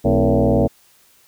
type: tone with frequency modulation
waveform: sine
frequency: 167.3 Hz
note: E3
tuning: 26 cents sharp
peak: -12 dBFS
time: 0.04-0.68 s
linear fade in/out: 20 ms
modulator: 98.7 Hz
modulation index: 5
effects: white hiss -54 dBFS RMS until 1.27 s